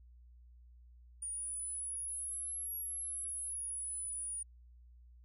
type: linear two-way sweep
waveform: sine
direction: up then down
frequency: 9480 to 11330 to 9560 Hz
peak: -38 dBFS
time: 1.22-4.43 s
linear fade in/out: 5 ms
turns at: 2.76 s
effects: added 60 Hz sine -56 dBFS peak until 5.24 s